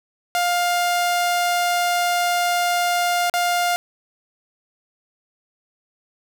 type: tone with dropouts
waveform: sawtooth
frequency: 704 Hz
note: F5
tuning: 14 cents sharp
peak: -14 dBFS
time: 0.35-3.76 s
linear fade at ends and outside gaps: 0 ms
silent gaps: 3.298-3.339 s
effects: none